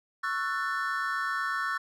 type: chord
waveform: triangle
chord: F# minor seventh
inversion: second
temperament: just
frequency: 1110 / 1332 / 1480 / 1776 Hz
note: C#6 / E6 / F#6 / A6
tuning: +2 / +18 / 0 / +16 cents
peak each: -32 dBFS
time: 0.23-1.78 s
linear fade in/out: 10 ms
effects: none